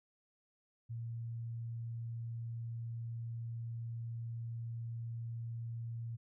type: tone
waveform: sine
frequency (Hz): 115.9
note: A#2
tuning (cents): -10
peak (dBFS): -39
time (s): 0.89-6.17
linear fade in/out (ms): 20
effects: none